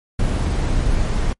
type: noise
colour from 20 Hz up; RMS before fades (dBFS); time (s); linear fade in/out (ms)
brown; -18; 0.19-1.33; 5
effects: noise-tail reverb RT60 0.1 s tail -26 dB re dry + MP3 48 kbps